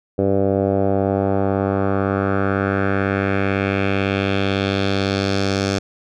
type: tone with low-pass filter sweep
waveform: 10% pulse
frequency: 98 Hz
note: G2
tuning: in tune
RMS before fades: -19 dBFS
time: 0.18-5.79 s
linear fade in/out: 10 ms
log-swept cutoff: 520 to 5800 Hz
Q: 2.1
effects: none